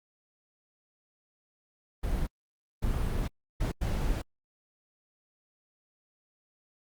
brown noise bursts at uneven times, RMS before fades -29 dBFS, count 4, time 2.03-2.27 / 2.82-3.28 / 3.6-3.72 / 3.81-4.22 s, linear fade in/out 10 ms, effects Opus 32 kbps

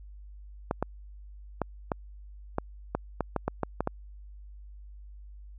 clicks, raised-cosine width 1 ms, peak -13 dBFS, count 12, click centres 0.711 / 0.826 / 1.617 / 1.918 / 2.584 / 2.95 / 3.207 / 3.363 / 3.48 / 3.633 / 3.806 / 3.874 s, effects added 50 Hz sine -44 dBFS peak until 5.58 s

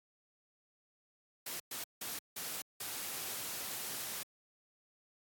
white noise bursts at uneven times, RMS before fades -41 dBFS, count 5, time 1.46-1.6 / 1.71-1.84 / 2.01-2.19 / 2.36-2.62 / 2.8-4.23 s, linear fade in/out 5 ms, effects high-pass 100 Hz 12 dB/octave + AAC 64 kbps

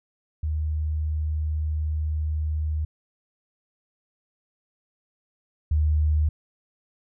sine tone pair in turn, 77 / 76.34 Hz, D#2 / D#2, -17 / -32 cents, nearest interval unison, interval 15 cents, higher first, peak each -23 / -18 dBFS, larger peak second, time 0.43-2.85 / 5.71-6.29 s, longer first, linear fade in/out 5 ms, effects none

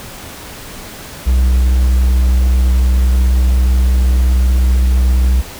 triangle tone, 62.9 Hz, B1, 32 cents sharp, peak -6 dBFS, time 1.26-5.42 s, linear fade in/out 20 ms, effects pink hiss -31 dBFS RMS until 5.59 s

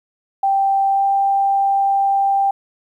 sine tone with pitch glide, 784 to 789 Hz, G5 to G5, 0 to +11 cents, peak -13 dBFS, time 0.43-2.51 s, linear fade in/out 5 ms, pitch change +11 cents, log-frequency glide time 0.9-1.06 s, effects 9-bit

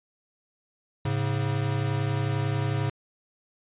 square tone pair together, 106.68 / 137.8 Hz, G#2 / C#3, +47 / -10 cents, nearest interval major third, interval 443 cents, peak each -28 dBFS, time 1.05-2.9 s, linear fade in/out 5 ms, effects resampled to 8000 Hz

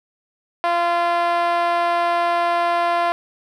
5% pulse tone with band-pass filter, 344.5 Hz, F4, 24 cents flat, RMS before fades -19 dBFS, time 0.64-3.12 s, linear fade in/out 0 ms, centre 790 Hz, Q 3, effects none

